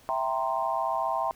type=chord; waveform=sine; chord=C dominant seventh; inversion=first; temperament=equal; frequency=659.3 / 784 / 932.3 / 1046.5 Hz; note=E5 / G5 / Bb5 / C6; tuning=0 / 0 / 0 / 0 cents; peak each=-31 dBFS; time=0.09-1.31 s; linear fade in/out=0 ms; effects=pink hiss -57 dBFS RMS until 1.35 s